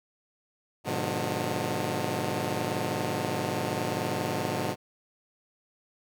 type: chord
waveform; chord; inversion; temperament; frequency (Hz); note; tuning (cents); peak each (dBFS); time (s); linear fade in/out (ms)
10% pulse; G# diminished seventh; none; just; 103.83 / 124.59 / 149.51 / 179.41; G#2 / B2 / D3 / F3; 0 / +16 / +31 / +47; -26; 0.84-4.76; 50
effects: none